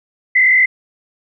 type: tone with frequency modulation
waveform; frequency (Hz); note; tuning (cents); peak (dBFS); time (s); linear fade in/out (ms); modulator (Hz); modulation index
sine; 2040; C7; -44; -8; 0.35-0.66; 10; 43.1; 1.5
effects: none